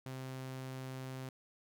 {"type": "tone", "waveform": "sawtooth", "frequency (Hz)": 130.81, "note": "C3", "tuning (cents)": 0, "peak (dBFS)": -38, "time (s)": [0.06, 1.29], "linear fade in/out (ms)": 2, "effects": []}